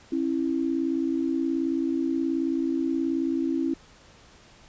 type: tone pair together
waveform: sine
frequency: 270.9 / 329.6 Hz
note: C#4 / E4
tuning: -40 / 0 cents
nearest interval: minor third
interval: 340 cents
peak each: -26 dBFS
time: 0.12-3.74 s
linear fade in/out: 5 ms
effects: pink hiss -53 dBFS RMS until 4.68 s + resampled to 16000 Hz